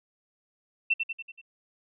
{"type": "tone with echo", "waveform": "sine", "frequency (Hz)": 2690, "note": "E7", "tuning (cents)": 34, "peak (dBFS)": -20, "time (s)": [0.9, 0.94], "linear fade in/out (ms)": 10, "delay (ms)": 95, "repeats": 5, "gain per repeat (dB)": -5, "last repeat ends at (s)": 1.415, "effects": []}